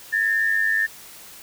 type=tone pair together; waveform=sine; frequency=1700.9 / 1802 Hz; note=G#6 / A6; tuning=+41 / +41 cents; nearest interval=minor second; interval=100 cents; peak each=-24 / -19 dBFS; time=0.12-0.87 s; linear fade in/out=20 ms; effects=white hiss -43 dBFS RMS until 1.42 s